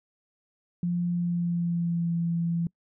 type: tone with pitch glide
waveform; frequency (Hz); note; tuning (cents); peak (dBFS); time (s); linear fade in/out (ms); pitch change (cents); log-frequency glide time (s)
sine; 174.61 to 168.95; F3 to E3; 0 to +43; -24; 0.83-2.67; 2; -57; 1.09-2.15
effects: noise-tail reverb RT60 0.1 s tail -25 dB re dry